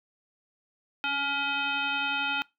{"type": "tone with frequency modulation", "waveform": "sine", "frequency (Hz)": 1975.5, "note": "B6", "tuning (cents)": 0, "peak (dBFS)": -26, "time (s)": [1.04, 2.42], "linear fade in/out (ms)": 0, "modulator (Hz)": 566, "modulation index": 2.2, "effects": ["noise-tail reverb RT60 0.2 s tail -22 dB re dry"]}